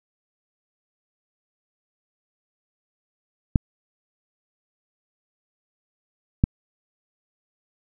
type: clicks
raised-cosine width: 5 ms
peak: -3 dBFS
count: 2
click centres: 3.558 / 6.439 s
effects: none